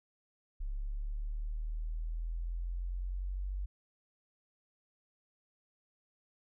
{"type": "exponential sweep", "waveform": "sine", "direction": "up", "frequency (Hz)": [34.53, 48.22], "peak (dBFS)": -34, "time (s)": [0.6, 3.66], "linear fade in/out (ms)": 10, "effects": []}